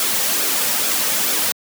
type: noise with flanger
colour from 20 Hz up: white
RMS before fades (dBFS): -19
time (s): 0-1.52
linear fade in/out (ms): 2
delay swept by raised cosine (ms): 1 to 3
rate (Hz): 2.3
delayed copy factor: -0.5
effects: high-pass 200 Hz 12 dB/octave